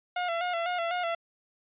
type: tone with vibrato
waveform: sawtooth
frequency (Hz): 695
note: F5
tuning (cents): -9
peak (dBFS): -24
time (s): 0.16-1.15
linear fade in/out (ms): 5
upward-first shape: square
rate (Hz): 4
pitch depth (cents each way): 53
effects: resampled to 8000 Hz